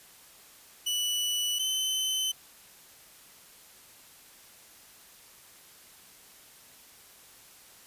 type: tone pair in turn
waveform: sawtooth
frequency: 2960 / 3050 Hz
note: F#7 / G7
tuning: 0 / -48 cents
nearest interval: minor second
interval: 52 cents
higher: second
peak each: -24 dBFS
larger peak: neither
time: 0.86-1.59 / 1.59-2.32 s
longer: neither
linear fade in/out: 10 ms
effects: white hiss -54 dBFS RMS until 7.86 s + resampled to 32000 Hz